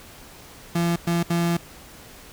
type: tone bursts at uneven times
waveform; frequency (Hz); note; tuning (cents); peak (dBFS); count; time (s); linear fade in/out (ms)
35% pulse; 170.4; F3; -42; -18; 3; 0.75-0.96 / 1.07-1.23 / 1.3-1.57; 5
effects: pink hiss -45 dBFS RMS until 2.32 s